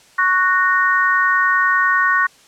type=chord; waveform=sine; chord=F# major; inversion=second; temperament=just; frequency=1110 / 1480 / 1850 Hz; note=C#6 / F#6 / A#6; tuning=+2 / 0 / -14 cents; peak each=-17 dBFS; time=0.18-2.27 s; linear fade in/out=10 ms; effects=white hiss -49 dBFS RMS until 2.47 s + low-pass 8000 Hz 12 dB/octave